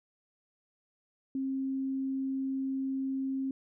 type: tone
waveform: sine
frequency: 267.4 Hz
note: C4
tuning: 38 cents sharp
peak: -30 dBFS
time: 1.35-3.51 s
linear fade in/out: 2 ms
effects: none